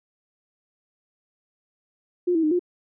sine tone with pitch steps, 355.3 / 324.7 / 306.7 / 354.9 Hz, F4 / E4 / D#4 / F4, +30 / -26 / -25 / +28 cents, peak -18 dBFS, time 2.27-2.594 s, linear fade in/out 10 ms, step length 81 ms, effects none

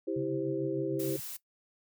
sine chord, C major, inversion first, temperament just, 327 / 392.4 / 523.3 Hz, E4 / G4 / C5, -14 / +2 / 0 cents, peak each -33 / -34 / -38 dBFS, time 0.07-1.17 s, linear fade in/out 10 ms
sine tone with tremolo, 138.59 Hz, C#3, in tune, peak -34 dBFS, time 0.16-1.2 s, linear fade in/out 5 ms, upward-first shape triangle, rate 6.7 Hz, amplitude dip 70%
blue noise, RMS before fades -41 dBFS, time 0.99-1.37 s, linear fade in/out 10 ms
effects noise-tail reverb RT60 0.1 s tail -18 dB re dry

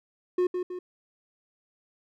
triangle tone with echo, 361.3 Hz, F#4, 41 cents flat, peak -19 dBFS, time 0.38-0.47 s, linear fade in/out 5 ms, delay 160 ms, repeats 2, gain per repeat -6 dB, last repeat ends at 0.79 s, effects none

